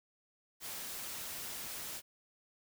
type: noise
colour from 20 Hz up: white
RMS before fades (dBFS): -43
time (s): 0.6-2.02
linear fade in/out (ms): 50
effects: none